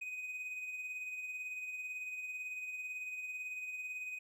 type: tone with tremolo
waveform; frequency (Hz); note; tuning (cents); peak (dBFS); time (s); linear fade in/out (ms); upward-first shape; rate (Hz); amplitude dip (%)
triangle; 2502; D#7; +9; -37; 0.01-4.19; 10; sine; 18; 40
effects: none